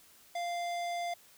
sine tone with hard clipping, 695 Hz, F5, 9 cents flat, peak -35 dBFS, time 0.35-1.14 s, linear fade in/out 5 ms, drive 17 dB, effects white hiss -60 dBFS RMS until 1.37 s

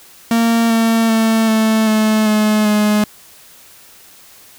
45% pulse tone with pitch steps, 230.2 / 226.8 / 223.4 / 220.1 / 216.8 / 213.5 / 210.4 Hz, A#3 / A#3 / A3 / A3 / A3 / G#3 / G#3, -22 / -47 / +27 / +1 / -25 / +48 / +23 cents, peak -11 dBFS, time 0.31-3.04 s, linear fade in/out 2 ms, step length 390 ms, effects white hiss -43 dBFS RMS until 4.58 s

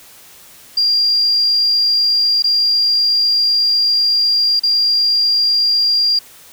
sine tone with dropouts, 4782 Hz, D8, 30 cents sharp, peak -11 dBFS, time 0.77-6.19 s, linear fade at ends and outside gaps 5 ms, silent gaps 2.424-2.441 / 4.596-4.634 s, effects white hiss -42 dBFS RMS until 6.52 s

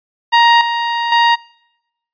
sawtooth tone with level steps, 938 Hz, A#5, 11 cents sharp, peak -3 / -12 / -5 dBFS, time 0.32-1.36 s, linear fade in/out 20 ms, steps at 0.61 / 1.12 s, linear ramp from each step 2 ms, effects noise-tail reverb RT60 0.9 s tail -26 dB re dry + resampled to 11025 Hz

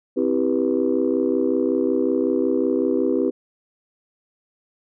sine chord, C major seventh, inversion none, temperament just, 261.6 / 327 / 392.4 / 490.5 Hz, C4 / E4 / G4 / B4, 0 / -14 / +2 / -12 cents, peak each -22 / -22 / -22 / -24 dBFS, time 0.16-3.31 s, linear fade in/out 20 ms, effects tanh soft clip ceiling -9 dBFS

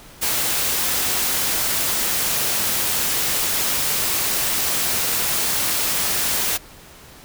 white noise, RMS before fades -21 dBFS, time 0.21-6.58 s, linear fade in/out 20 ms, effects pink hiss -44 dBFS RMS until 7.24 s

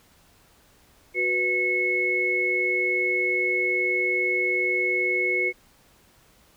sine tone cluster, 368.5 / 490.9 / 2190 Hz, F#4 / B4 / C#7, -7 / -10 / -22 cents, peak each -28 / -31 / -22 dBFS, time 1.14-5.53 s, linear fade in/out 50 ms, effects pink hiss -58 dBFS RMS until 6.56 s

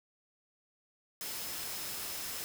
sine tone in noise, 5190 Hz, E8, 28 cents flat, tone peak -49 dBFS, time 1.21-2.44 s, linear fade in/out 0 ms, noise white, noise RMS -40 dBFS, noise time 1.21-2.44 s, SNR -12 dB, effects none

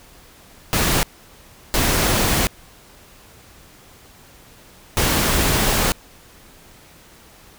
pink noise bursts at uneven times, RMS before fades -18 dBFS, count 3, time 0.73-1.03 / 1.74-2.47 / 4.97-5.92 s, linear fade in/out 0 ms, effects pink hiss -47 dBFS RMS until 7.58 s

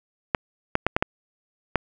clicks, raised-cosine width 0.5 ms, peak -4 dBFS, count 6, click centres 0.348 / 0.754 / 0.866 / 0.965 / 1.025 / 1.757 s, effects none

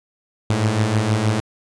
sawtooth beating tone pair, 103.83 / 110.23 Hz, G#2 / A2, 0 / +4 cents, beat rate 6.4 Hz, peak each -18 / -14 dBFS, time 0.5-1.4 s, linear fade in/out 0 ms, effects resampled to 22050 Hz

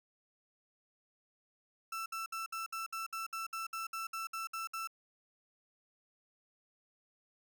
35% pulse tone bursts, 1332 Hz, E6, 18 cents sharp, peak -36 dBFS, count 15, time 1.92-4.874 s, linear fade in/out 5 ms, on 140 ms, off 61 ms, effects none

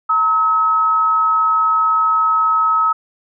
sine tone pair together, 919 / 1283.8 Hz, A#5 / E6, -25 / -46 cents, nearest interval tritone, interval 579 cents, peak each -22 / -12 dBFS, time 0.09-2.93 s, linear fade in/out 10 ms, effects none

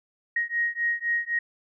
sine beating tone pair, 1877 / 1880.9 Hz, A#6 / A#6, +11 / +15 cents, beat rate 3.9 Hz, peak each -27 dBFS, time 0.36-1.39 s, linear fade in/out 5 ms, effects none

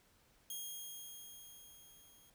5% pulse tone with level ramp, 3249 Hz, G#7, 39 cents flat, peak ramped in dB -33 to -55 dBFS, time 0.5-2.3 s, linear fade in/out 2 ms, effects pink hiss -70 dBFS RMS until 2.34 s

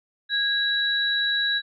sine tone pair together, 1644 / 3906 Hz, G#6 / B7, -18 / -20 cents, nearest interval octave + minor third, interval 1498 cents, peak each -24 / -23 dBFS, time 0.29-1.62 s, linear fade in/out 50 ms, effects none

